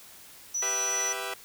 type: tone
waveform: sine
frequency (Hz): 5920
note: F#8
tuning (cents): 0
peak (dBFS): -27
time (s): 0.54-1.13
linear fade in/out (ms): 10
type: chord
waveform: 10% pulse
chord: E minor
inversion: first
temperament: equal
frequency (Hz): 392 / 493.9 / 659.3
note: G4 / B4 / E5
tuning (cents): 0 / 0 / 0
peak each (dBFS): -28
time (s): 0.62-1.34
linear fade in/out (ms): 5
effects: white hiss -50 dBFS RMS until 1.44 s